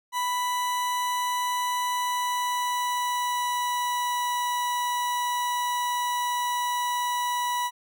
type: tone with pitch glide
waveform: 40% pulse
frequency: 987.8 to 978.1 Hz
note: B5 to B5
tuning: 0 to -17 cents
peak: -24 dBFS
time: 0.12-7.71 s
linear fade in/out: 50 ms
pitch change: -17 cents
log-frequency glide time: 1.9-4.45 s
effects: none